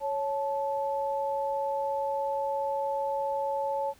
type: tone pair together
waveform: sine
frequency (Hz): 554.4 / 871.6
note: C#5 / A5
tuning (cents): 0 / -17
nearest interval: minor sixth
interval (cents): 783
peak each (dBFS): -30 / -30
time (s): 0-3.94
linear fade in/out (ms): 50
effects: pink hiss -59 dBFS RMS until 3.99 s